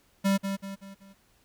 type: tone with echo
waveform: square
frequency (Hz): 196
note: G3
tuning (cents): 0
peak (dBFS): -22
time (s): 0.24-0.38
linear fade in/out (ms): 20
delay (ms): 190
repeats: 4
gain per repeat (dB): -7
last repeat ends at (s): 1.14
effects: pink hiss -65 dBFS RMS until 1.44 s